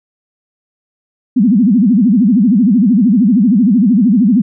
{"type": "tone with vibrato", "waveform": "sine", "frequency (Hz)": 220.7, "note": "A3", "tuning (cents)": 5, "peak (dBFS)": -6, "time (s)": [1.36, 4.42], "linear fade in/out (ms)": 10, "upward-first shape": "sine", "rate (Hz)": 13, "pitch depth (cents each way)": 290, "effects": []}